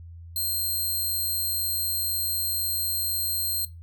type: tone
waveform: 5% pulse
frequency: 4186 Hz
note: C8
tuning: in tune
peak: -19 dBFS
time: 0.36-3.65 s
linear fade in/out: 2 ms
effects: noise-tail reverb RT60 0.2 s tail -17 dB re dry + added 84 Hz sine -40 dBFS peak until 3.82 s